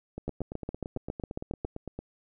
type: two click trains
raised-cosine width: 2 ms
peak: -19 / -23 dBFS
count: 11 / 17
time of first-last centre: 0.28-1.648 / 0.18-1.99 s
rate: 7.31 / 8.84 Hz
effects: none

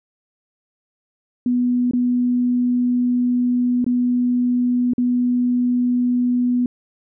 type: tone with dropouts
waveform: sine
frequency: 246.1 Hz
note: B3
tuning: 6 cents flat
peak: -15 dBFS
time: 1.46-6.66 s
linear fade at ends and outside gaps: 2 ms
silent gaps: 1.911-1.934 / 3.844-3.864 / 4.935-4.981 s
effects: none

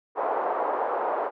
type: band-pass noise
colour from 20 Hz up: white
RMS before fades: -27 dBFS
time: 0.15-1.31 s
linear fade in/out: 50 ms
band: 450 to 960 Hz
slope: 24 dB/octave
effects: none

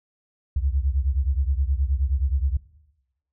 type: beating tone pair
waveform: sine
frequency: 64.9 / 74.4 Hz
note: C2 / D2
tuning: -13 / +23 cents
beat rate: 9.5 Hz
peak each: -22 / -24 dBFS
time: 0.56-2.57 s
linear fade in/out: 5 ms
effects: noise-tail reverb RT60 0.9 s tail -19 dB re dry

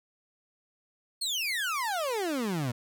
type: exponential sweep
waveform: 30% pulse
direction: down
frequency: 4420 to 114.8 Hz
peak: -26 dBFS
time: 1.21-2.72 s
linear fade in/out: 10 ms
effects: none

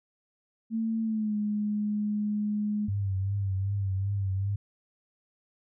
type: tone with pitch glide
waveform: sine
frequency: 224.2 to 209.2 Hz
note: A3 to G#3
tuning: +33 to +13 cents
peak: -26 dBFS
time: 0.7-2.9 s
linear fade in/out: 50 ms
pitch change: -120 cents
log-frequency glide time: 1.02-1.36 s
type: tone with vibrato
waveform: sine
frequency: 98 Hz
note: G2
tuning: in tune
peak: -26 dBFS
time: 2.88-4.56 s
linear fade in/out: 5 ms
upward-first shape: triangle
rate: 2.6 Hz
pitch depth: 64 cents each way
effects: none

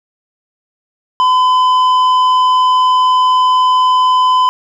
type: tone with tanh clipping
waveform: sine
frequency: 1013 Hz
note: B5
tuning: 44 cents sharp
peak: -9 dBFS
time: 1.2-4.49 s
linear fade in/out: 0 ms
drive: 8 dB
effects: none

